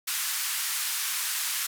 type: band-pass noise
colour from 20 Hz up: white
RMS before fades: -30 dBFS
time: 0.07-1.67 s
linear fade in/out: 10 ms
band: 1100 to 14000 Hz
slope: 24 dB/octave
effects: none